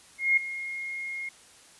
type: tone with ADSR envelope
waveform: sine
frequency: 2145 Hz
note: C7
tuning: 42 cents sharp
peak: -17 dBFS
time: 0.18-1.29 s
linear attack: 190 ms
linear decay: 7 ms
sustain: -15 dB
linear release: 4 ms
effects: white hiss -54 dBFS RMS until 1.79 s + resampled to 24000 Hz